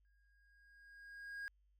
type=tone with exponential growth; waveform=triangle; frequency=1633 Hz; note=G#6; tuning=30 cents flat; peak=-40 dBFS; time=0.05-1.48 s; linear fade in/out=0 ms; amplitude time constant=310 ms; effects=added 50 Hz sine -70 dBFS peak until 1.79 s